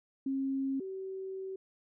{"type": "tone pair in turn", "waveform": "sine", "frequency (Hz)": [270, 381.8], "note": ["C#4", "G4"], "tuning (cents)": [-45, -46], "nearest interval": "tritone", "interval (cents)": 599, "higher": "second", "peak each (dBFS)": [-30, -37], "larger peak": "first", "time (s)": [[0.26, 0.8], [0.8, 1.56]], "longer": "second", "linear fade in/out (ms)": 5, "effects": []}